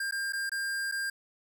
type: tone with dropouts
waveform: square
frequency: 1600 Hz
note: G6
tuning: 35 cents sharp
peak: -31 dBFS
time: 0-1.1 s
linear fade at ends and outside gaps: 5 ms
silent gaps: 0.111-0.122 / 0.324-0.332 / 0.495-0.517 / 0.915-0.921 s
effects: none